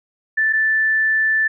sine tone pair in turn, 1760 / 1760 Hz, A6 / A6, 0 / 0 cents, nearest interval unison, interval 0 cents, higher neither, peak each -14 dBFS, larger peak neither, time 0.37-0.53 / 0.53-1.48 s, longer second, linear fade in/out 10 ms, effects none

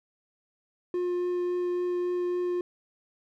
triangle tone with vibrato, 355.9 Hz, F4, 33 cents sharp, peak -24 dBFS, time 0.94-2.61 s, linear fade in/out 2 ms, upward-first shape triangle, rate 3.6 Hz, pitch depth 8 cents each way, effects none

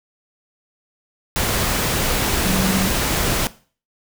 sine tone in noise, 190.2 Hz, F#3, 48 cents sharp, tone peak -20 dBFS, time 2.45-2.88 s, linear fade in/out 0 ms, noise pink, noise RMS -20 dBFS, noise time 1.36-3.47 s, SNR -3 dB, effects noise-tail reverb RT60 0.4 s tail -18 dB re dry

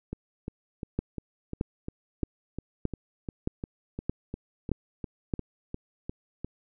two click trains, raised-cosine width 3 ms, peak -14 / -21 dBFS, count 8 / 19, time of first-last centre 0.99-5.338 / 0.13-6.446 s, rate 1.61 / 2.85 Hz, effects none

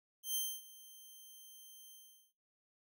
5% pulse tone with ADSR envelope, 3136 Hz, G7, in tune, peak -25 dBFS, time 0.23-2.33 s, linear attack 120 ms, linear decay 260 ms, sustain -21 dB, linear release 410 ms, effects noise-tail reverb RT60 0.5 s tail -26 dB re dry

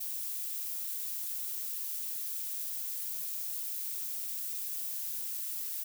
violet noise with amplitude modulation, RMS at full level -36 dBFS, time 0-5.84 s, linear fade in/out 10 ms, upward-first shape sine, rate 161 Hz, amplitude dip 25%, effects none

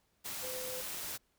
sine tone in noise, 510 Hz, C5, 44 cents flat, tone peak -42 dBFS, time 0.42-0.82 s, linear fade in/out 20 ms, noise white, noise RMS -41 dBFS, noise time 0.24-1.18 s, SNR -4 dB, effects pink hiss -75 dBFS RMS until 1.38 s

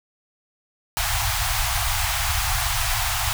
pink band-stop noise, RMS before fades -23 dBFS, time 0.97-3.33 s, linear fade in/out 0 ms, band 120 to 680 Hz, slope 96 dB/octave, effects none

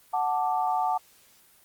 sine chord, D major, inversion first, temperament equal, 740 / 880 / 1174.7 Hz, F#5 / A5 / D6, 0 / 0 / 0 cents, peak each -26 / -27 / -32 dBFS, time 0.13-0.98 s, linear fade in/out 10 ms, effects white hiss -58 dBFS RMS until 1.64 s + Opus 24 kbps

